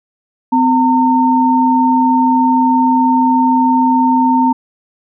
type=tone pair together; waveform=sine; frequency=255.8 / 911.6 Hz; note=C4 / A#5; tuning=-39 / -39 cents; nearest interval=octave + minor seventh; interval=2200 cents; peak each=-11 dBFS; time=0.52-4.53 s; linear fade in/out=10 ms; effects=none

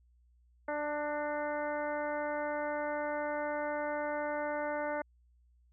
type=harmonic tone with a mistuned harmonic; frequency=296 Hz; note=D4; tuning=14 cents sharp; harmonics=1 / 2 / 3 / 4 / 5 / 6 / 7; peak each=-42 / -35 / -39 / -46 / -42 / -47 / -48 dBFS; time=0.68-5.02 s; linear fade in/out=5 ms; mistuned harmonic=6; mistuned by=+28 cents; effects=added 60 Hz sine -63 dBFS peak until 5.72 s

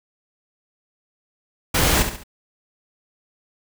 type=noise with echo; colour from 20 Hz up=pink; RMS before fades=-18 dBFS; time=1.74-2.03 s; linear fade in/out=10 ms; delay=69 ms; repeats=3; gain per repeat=-8 dB; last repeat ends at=2.237 s; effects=none

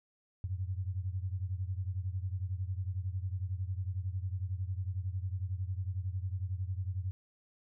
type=beating tone pair; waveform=sine; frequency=90.1 / 101.1 Hz; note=F#2 / G#2; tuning=-45 / -46 cents; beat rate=11 Hz; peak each=-35 / -38 dBFS; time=0.44-7.11 s; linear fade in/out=0 ms; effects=none

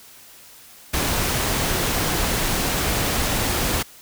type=noise; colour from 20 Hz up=pink; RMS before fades=-22 dBFS; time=0.93-3.83 s; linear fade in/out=10 ms; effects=white hiss -46 dBFS RMS until 4.01 s

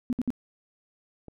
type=tone bursts; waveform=sine; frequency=246.9 Hz; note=B3; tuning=in tune; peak=-23 dBFS; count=3; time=0.1-0.304 s; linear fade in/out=0 ms; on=28 ms; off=60 ms
type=click; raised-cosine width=2 ms; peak=-30 dBFS; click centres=1.283 s
effects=none

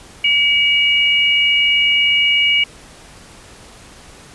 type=tone pair together; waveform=sine; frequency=2282 / 2875 Hz; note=C#7 / F7; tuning=+50 / +50 cents; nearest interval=major third; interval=400 cents; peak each=-14 dBFS; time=0.24-2.64 s; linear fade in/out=5 ms; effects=pink hiss -41 dBFS RMS until 4.34 s + resampled to 24000 Hz

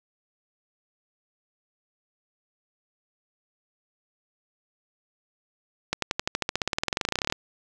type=accelerating click train; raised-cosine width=0.2 ms; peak=-7 dBFS; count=28; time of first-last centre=5.93-7.324 s; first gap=93 ms; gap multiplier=0.95; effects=none

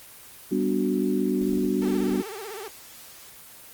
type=chord; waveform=sine; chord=G major seventh; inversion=none; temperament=equal; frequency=196 / 246.9 / 293.7 / 370 Hz; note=G3 / B3 / D4 / F#4; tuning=0 / 0 / 0 / 0 cents; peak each=-27 dBFS; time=0.51-2.22 s; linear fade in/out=10 ms
type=tone with vibrato; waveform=sawtooth; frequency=416.4 Hz; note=G#4; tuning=5 cents sharp; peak=-31 dBFS; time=1.82-2.68 s; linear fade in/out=0 ms; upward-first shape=sine; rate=16 Hz; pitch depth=160 cents each way
effects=white hiss -46 dBFS RMS until 3.73 s + Opus 24 kbps

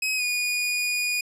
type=tone with pitch glide; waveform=sawtooth; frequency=2543 to 2454 Hz; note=D#7 to D#7; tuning=+37 to -25 cents; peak=-20 dBFS; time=0.02-1.21 s; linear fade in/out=5 ms; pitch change=-62 cents; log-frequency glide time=0.16-0.23 s; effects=low-pass 12000 Hz 12 dB/octave

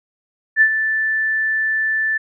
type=tone with ADSR envelope; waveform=sine; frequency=1760 Hz; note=A6; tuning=in tune; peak=-7 dBFS; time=0.56-2.18 s; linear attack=52 ms; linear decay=73 ms; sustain=-9 dB; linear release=11 ms; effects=none

